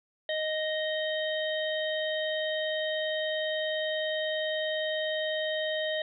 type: harmonic tone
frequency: 622.3 Hz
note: D#5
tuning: in tune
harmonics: 1 / 3 / 5 / 6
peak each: -30 / -35 / -37 / -38 dBFS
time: 0.29-6.02 s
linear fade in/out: 2 ms
effects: none